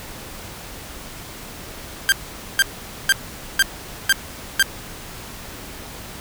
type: tone bursts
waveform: sawtooth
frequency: 1585 Hz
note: G6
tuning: 19 cents sharp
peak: -8 dBFS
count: 6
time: 2.09-4.626 s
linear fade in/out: 0 ms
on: 31 ms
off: 470 ms
effects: pink hiss -36 dBFS RMS until 6.2 s